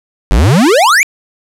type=exponential sweep; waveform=square; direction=up; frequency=42.99 to 2417 Hz; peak=-6 dBFS; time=0.31-1.03 s; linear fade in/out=0 ms; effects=low-pass 11000 Hz 12 dB/octave